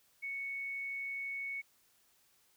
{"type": "tone", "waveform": "sine", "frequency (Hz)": 2217, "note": "C#7", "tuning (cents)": 0, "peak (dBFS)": -37, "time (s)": [0.22, 1.62], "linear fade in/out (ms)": 20, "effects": ["white hiss -70 dBFS RMS until 2.56 s"]}